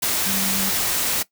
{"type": "tone in noise", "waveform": "sine", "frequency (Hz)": 193.6, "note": "G3", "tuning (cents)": -21, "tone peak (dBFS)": -27, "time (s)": [0.26, 0.7], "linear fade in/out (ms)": 10, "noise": "white", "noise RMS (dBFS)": -22, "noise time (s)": [0.02, 1.23], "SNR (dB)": -8, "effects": ["noise-tail reverb RT60 0.1 s tail -18 dB re dry"]}